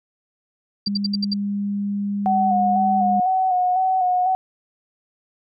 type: tone bursts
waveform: sine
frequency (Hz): 4700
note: D8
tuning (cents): +1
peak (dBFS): -20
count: 6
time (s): 0.86-1.338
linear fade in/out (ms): 5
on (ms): 23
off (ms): 68
type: tone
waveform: sine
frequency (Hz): 202.1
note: G#3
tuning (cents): -47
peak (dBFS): -21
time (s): 0.87-3.2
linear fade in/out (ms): 2
type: tone with vibrato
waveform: sine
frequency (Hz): 740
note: F#5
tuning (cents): 0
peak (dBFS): -16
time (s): 2.26-4.35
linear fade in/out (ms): 0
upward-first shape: square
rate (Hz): 2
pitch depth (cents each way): 30
effects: none